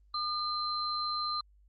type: tone pair together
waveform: sine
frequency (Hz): 1210 / 4103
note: D#6 / C8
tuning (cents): -49 / -35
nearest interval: octave + major sixth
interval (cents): 2114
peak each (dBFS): -33 / -34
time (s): 0.14-1.41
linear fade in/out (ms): 5
effects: added 50 Hz sine -59 dBFS peak until 1.68 s + Opus 24 kbps